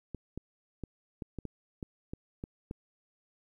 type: clicks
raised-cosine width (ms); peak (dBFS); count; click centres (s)
3; -25; 10; 0.147 / 0.376 / 0.837 / 1.222 / 1.387 / 1.453 / 1.828 / 2.135 / 2.439 / 2.711
effects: 11-bit